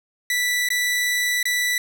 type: tone with dropouts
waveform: sawtooth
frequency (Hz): 1971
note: B6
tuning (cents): -4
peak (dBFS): -16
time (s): 0.3-1.78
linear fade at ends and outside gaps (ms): 2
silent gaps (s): 0.688-0.703 / 1.429-1.454
effects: none